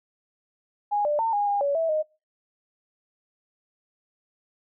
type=tone with pitch steps; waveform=sine; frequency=825 / 592 / 904 / 820 / 811 / 566 / 654 / 619 Hz; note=G#5 / D5 / A5 / G#5 / G#5 / C#5 / E5 / D#5; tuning=-12 / +14 / +47 / -22 / -41 / +36 / -14 / -9 cents; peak=-21 dBFS; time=0.91-2.03 s; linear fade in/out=20 ms; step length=140 ms; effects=noise-tail reverb RT60 0.3 s tail -24 dB re dry